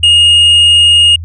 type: tone with tanh clipping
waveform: sine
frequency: 2854 Hz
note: F7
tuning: 37 cents sharp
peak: -4 dBFS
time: 0.03-1.16 s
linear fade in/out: 5 ms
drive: 4 dB
effects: added 84 Hz sine -20 dBFS peak until 1.24 s + resampled to 24000 Hz